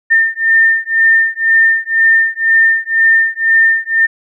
sine beating tone pair, 1806 / 1808 Hz, A6 / A6, +45 / +47 cents, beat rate 2 Hz, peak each -11 dBFS, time 0.1-4.07 s, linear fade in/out 20 ms, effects none

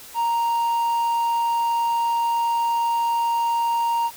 triangle tone, 932.3 Hz, A#5, in tune, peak -17 dBFS, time 0.14-4.11 s, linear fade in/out 50 ms, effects white hiss -42 dBFS RMS until 4.16 s

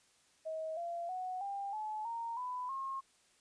sine tone with pitch steps, 636 / 685.6 / 739.1 / 796.7 / 858.8 / 925.8 / 998 / 1075.8 Hz, D#5 / F5 / F#5 / G5 / A5 / A#5 / B5 / C6, +38 / -32 / -2 / +28 / -42 / -12 / +18 / +48 cents, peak -37 dBFS, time 0.45-3.01 s, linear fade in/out 20 ms, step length 320 ms, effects white hiss -69 dBFS RMS until 3.4 s + resampled to 22050 Hz

